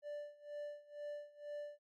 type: tone with tremolo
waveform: triangle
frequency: 587.3 Hz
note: D5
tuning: in tune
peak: -40 dBFS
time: 0.02-1.79 s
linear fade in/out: 50 ms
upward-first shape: sine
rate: 2.1 Hz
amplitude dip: 90%
effects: none